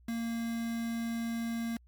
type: tone with quantisation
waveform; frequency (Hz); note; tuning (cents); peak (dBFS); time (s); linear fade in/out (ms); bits
triangle; 230.6; A#3; -19; -30; 0.08-1.77; 5; 7
effects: added 60 Hz sine -57 dBFS peak until 1.87 s + MP3 96 kbps